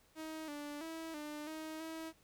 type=tone with pitch steps; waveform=sawtooth; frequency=315.8 / 292.4 / 324.8 / 298.9 / 314.7 / 322.3 Hz; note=D#4 / D4 / E4 / D4 / D#4 / E4; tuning=+26 / -7 / -26 / +31 / +20 / -39 cents; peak=-39 dBFS; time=0.15-2.13 s; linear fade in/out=50 ms; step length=330 ms; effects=pink hiss -69 dBFS RMS until 2.23 s